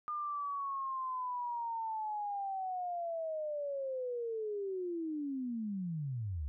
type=linear sweep; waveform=sine; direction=down; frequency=1213 to 65.41 Hz; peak=-35 dBFS; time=0.08-6.48 s; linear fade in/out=0 ms; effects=none